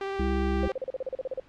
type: tone with vibrato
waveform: sawtooth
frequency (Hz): 392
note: G4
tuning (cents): 0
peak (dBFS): -26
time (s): 0.01-0.72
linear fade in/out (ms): 2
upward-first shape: square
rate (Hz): 17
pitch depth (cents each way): 9
type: harmonic tone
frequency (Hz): 66.7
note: C2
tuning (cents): +34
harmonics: 1 / 3 / 5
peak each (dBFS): -27 / -31 / -31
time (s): 0.19-0.68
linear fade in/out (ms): 5
type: tone bursts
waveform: sine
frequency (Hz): 523.3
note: C5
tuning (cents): 0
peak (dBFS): -28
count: 13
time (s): 0.63-1.399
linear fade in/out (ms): 2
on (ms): 25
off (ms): 37
effects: pink hiss -57 dBFS RMS until 1.48 s + low-pass 3000 Hz 12 dB/octave

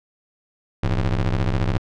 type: ring-modulated tone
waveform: 30% pulse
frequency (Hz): 65.3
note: C2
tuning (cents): -3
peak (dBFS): -13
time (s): 0.83-1.78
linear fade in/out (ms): 5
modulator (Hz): 39.8
effects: low-pass 4000 Hz 12 dB/octave

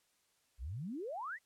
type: exponential sweep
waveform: sine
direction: up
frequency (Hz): 51.7 to 2086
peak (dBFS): -39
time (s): 0.58-1.39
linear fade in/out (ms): 50
effects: white hiss -75 dBFS RMS until 1.45 s + low-pass 11000 Hz 12 dB/octave

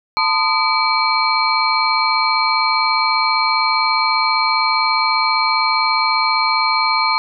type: tone cluster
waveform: sine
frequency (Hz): 889 / 1024 / 1232 / 2299 / 4208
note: A5 / C6 / D#6 / D7 / C8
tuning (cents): +18 / -38 / -17 / -37 / +9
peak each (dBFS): -20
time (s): 0.17-7.18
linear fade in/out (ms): 0
effects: none

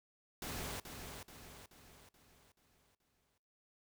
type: noise with echo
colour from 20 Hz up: pink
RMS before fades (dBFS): -43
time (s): 0.42-0.8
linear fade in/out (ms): 2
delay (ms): 430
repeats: 6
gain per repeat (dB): -6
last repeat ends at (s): 3.38
effects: noise-tail reverb RT60 0.7 s tail -22 dB re dry

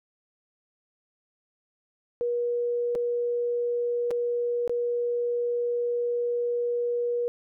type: tone with dropouts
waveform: sine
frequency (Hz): 479.9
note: B4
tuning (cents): -50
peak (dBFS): -24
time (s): 2.21-7.28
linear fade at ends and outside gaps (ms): 0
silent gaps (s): 2.951-2.956 / 4.107-4.112 / 4.677-4.695
effects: none

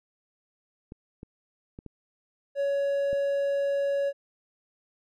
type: clicks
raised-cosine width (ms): 3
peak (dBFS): -28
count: 5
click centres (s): 0.921 / 1.231 / 1.789 / 1.863 / 3.13
type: tone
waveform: triangle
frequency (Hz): 560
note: C#5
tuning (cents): +18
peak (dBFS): -22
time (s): 2.55-4.13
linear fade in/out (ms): 50
effects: none

